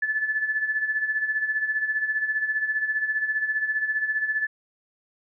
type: tone with tremolo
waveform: sine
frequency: 1736 Hz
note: A6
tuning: 24 cents flat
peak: -20 dBFS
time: 0.02-4.47 s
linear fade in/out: 5 ms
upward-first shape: sine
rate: 15 Hz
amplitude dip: 65%
effects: none